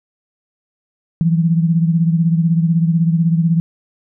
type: beating tone pair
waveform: sine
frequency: 164.4 / 180.4 Hz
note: E3 / F#3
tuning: -4 / -44 cents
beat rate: 16 Hz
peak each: -12 / -19 dBFS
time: 1.21-3.6 s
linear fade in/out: 0 ms
effects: none